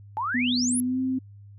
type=exponential sweep; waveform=sine; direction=up; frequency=830.6 to 11360 Hz; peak=-25 dBFS; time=0.17-0.8 s; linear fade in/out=0 ms
type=tone with pitch glide; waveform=sine; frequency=246.9 to 259.9 Hz; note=B3 to C4; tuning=0 to -11 cents; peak=-23 dBFS; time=0.34-1.19 s; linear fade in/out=10 ms; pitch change=+89 cents; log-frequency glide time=0.79-1 s
effects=added 101 Hz sine -44 dBFS peak until 1.58 s